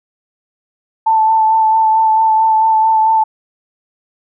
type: tone with vibrato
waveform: sine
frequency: 882 Hz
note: A5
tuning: 4 cents sharp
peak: -8 dBFS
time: 1.06-3.24 s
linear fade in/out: 10 ms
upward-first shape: sine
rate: 4.5 Hz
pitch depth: 18 cents each way
effects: none